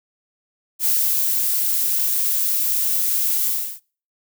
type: noise with ADSR envelope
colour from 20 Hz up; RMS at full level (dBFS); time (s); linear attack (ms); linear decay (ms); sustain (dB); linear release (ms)
violet; -18; 0.79-3.8; 66; 450; -2; 330
effects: noise-tail reverb RT60 0.4 s tail -24 dB re dry